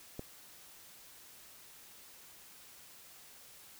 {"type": "click", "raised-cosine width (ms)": 2, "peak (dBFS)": -27, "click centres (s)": 0.194, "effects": ["white hiss -56 dBFS RMS until 3.79 s"]}